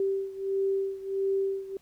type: beating tone pair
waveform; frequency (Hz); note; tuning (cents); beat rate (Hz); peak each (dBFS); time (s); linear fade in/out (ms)
sine; 389.1 / 390.6; G4 / G4; -13 / -6; 1.5; -28 / -31; 0-1.77; 2
effects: pink hiss -64 dBFS RMS until 1.81 s